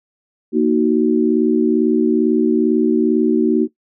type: chord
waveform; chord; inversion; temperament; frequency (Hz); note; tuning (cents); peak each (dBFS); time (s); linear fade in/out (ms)
sine; D# minor; second; just; 233.3 / 311.1 / 373.4; A#3 / D#4 / F#4; +2 / 0 / +16; -16; 0.52-3.68; 50
effects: noise-tail reverb RT60 0.1 s tail -17 dB re dry